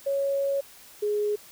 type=tone pair in turn; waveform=sine; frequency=554.4 / 417 Hz; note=C#5 / G#4; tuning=0 / +7 cents; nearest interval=perfect fourth; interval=493 cents; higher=first; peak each=-23 dBFS; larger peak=neither; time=0.06-0.61 / 1.02-1.36 s; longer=first; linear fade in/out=10 ms; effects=white hiss -50 dBFS RMS until 1.51 s